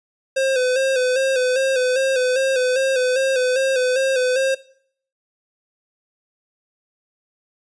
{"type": "tone with vibrato", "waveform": "square", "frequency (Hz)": 519, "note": "C5", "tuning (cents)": -14, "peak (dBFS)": -17, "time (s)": [0.36, 4.55], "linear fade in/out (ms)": 10, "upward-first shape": "square", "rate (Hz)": 2.5, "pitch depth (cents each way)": 48, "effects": ["noise-tail reverb RT60 0.6 s tail -19 dB re dry", "resampled to 22050 Hz"]}